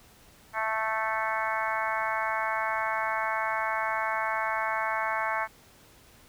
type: harmonic tone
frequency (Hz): 220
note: A3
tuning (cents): 0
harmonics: 3 / 4 / 5 / 6 / 7 / 8 / 9 / 10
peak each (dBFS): -35 / -32 / -33 / -36 / -35 / -36 / -41 / -36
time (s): 0.53-5.48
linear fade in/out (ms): 50
effects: pink hiss -56 dBFS RMS until 6.28 s